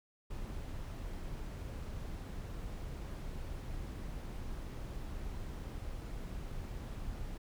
brown noise, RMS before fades -42 dBFS, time 0.3-7.38 s, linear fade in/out 10 ms, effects none

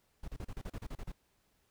brown noise bursts, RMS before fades -41 dBFS, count 11, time 0.23-1.12 s, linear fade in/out 5 ms, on 50 ms, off 34 ms, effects pink hiss -74 dBFS RMS until 1.7 s

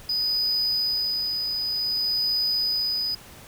triangle tone with tremolo, 4978 Hz, D#8, in tune, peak -20 dBFS, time 0.09-3.15 s, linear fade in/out 5 ms, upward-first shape sine, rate 0.54 Hz, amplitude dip 35%, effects pink hiss -46 dBFS RMS until 3.47 s

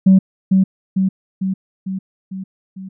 sine tone with echo, 190.2 Hz, F#3, 48 cents sharp, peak -4 dBFS, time 0.06-0.19 s, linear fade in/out 10 ms, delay 450 ms, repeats 6, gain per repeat -4 dB, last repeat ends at 2.89 s, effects tanh soft clip ceiling -3 dBFS

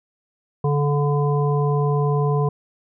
harmonic tone, 144.8 Hz, D3, 24 cents flat, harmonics 1 / 3 / 5 / 7, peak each -18 / -23 / -30 / -28 dBFS, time 0.64-2.49 s, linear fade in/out 5 ms, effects none

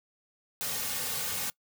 white noise with comb filter, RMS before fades -33 dBFS, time 0.61-1.5 s, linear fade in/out 0 ms, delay 3 ms, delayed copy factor -0.95, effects noise-tail reverb RT60 0.1 s tail -23 dB re dry

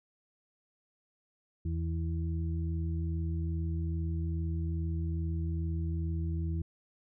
harmonic tone, 82.41 Hz, E2, in tune, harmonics 1 / 2 / 4, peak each -31 / -37 / -43 dBFS, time 1.65-6.62 s, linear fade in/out 5 ms, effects none

